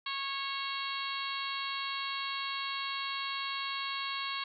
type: harmonic tone with a mistuned harmonic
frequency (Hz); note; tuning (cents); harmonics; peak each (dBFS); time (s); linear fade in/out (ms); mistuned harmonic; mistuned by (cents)
550; C#5; -14; 2 / 3 / 4 / 5 / 6 / 7 / 8; -38 / -45 / -42 / -42 / -42 / -42 / -43; 0.06-4.44; 5; 6; -16
effects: none